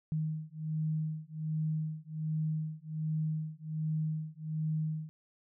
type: beating tone pair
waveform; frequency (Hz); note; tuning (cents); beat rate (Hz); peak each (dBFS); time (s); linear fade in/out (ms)
sine; 155.56 / 156.86; D#3 / D#3; 0 / +14; 1.3; -35 / -35; 0.12-5.09; 0
effects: none